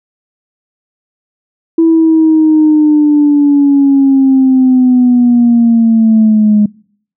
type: linear sweep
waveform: sine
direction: down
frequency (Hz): 329.6 to 207.7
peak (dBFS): -3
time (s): 1.78-6.66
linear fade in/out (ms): 5
effects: noise-tail reverb RT60 0.6 s tail -25 dB re dry + tanh soft clip ceiling 0 dBFS